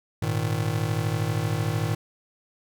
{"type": "chord", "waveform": "square", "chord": "Ab suspended second", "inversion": "none", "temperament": "just", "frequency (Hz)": [103.83, 116.8, 155.74], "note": ["Ab2", "Bb2", "Eb3"], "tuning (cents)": [0, 4, 2], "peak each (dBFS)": -29, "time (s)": [0.22, 1.95], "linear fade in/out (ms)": 5, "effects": []}